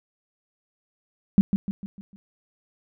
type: tone with echo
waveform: sine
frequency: 196.8 Hz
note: G3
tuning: 7 cents sharp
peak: -10 dBFS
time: 1.38-1.41 s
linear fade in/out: 0 ms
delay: 150 ms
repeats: 5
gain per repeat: -7 dB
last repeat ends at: 2.16 s
effects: none